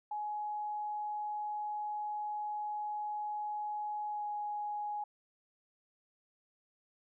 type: tone with pitch glide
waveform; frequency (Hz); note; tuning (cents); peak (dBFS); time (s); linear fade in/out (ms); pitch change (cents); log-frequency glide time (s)
sine; 840 to 833.7; G#5 to G#5; +19 to +6; -35; 0.11-5.04; 5; -13; 4.09-4.24
effects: none